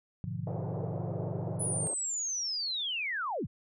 sine chord, G# diminished seventh, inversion none, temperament equal with one note detuned, 103.83 / 123.47 / 148.54 / 174.61 Hz, G#2 / B2 / D3 / F3, 0 / 0 / +20 / 0 cents, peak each -39 dBFS, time 0.24-1.87 s, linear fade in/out 0 ms
pink band-pass noise, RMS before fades -41 dBFS, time 0.47-1.94 s, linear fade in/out 2 ms, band 350 to 690 Hz, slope 24 dB/octave
sine linear sweep, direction down, 10080 to 43.65 Hz, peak -31 dBFS, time 1.59-3.47 s, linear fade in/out 20 ms
effects none

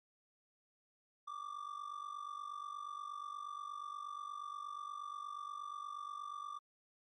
triangle ring-modulated tone, 1174.7 Hz, D6, in tune, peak -38 dBFS, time 1.27-6.59 s, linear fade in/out 10 ms, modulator 24.2 Hz, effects MP3 48 kbps

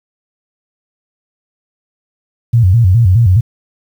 sine tone with vibrato, 103.83 Hz, G#2, in tune, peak -5 dBFS, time 2.53-3.41 s, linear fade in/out 10 ms, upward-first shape square, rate 4.8 Hz, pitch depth 210 cents each way, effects 7-bit

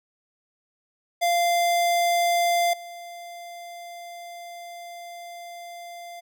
square tone with level steps, 693 Hz, F5, 14 cents flat, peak -20 / -38 dBFS, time 1.21-6.21 s, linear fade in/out 20 ms, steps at 2.73 s, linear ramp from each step 5 ms, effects none

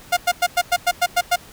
sawtooth tone bursts, 708 Hz, F5, 23 cents sharp, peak -10 dBFS, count 9, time 0.12-1.361 s, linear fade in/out 10 ms, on 49 ms, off 100 ms, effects pink hiss -44 dBFS RMS until 1.52 s

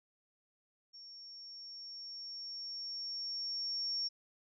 sine tone with level ramp, 5500 Hz, F8, 27 cents flat, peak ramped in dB -50 to -33 dBFS, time 0.93-4.09 s, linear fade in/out 20 ms, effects none

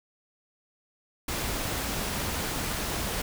pink noise, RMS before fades -31 dBFS, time 1.28-3.22 s, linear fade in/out 5 ms, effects none

